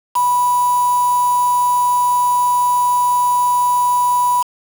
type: tone with quantisation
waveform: sine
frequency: 983 Hz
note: B5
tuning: 8 cents flat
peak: -12 dBFS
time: 0.15-4.43 s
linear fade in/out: 10 ms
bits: 4
effects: none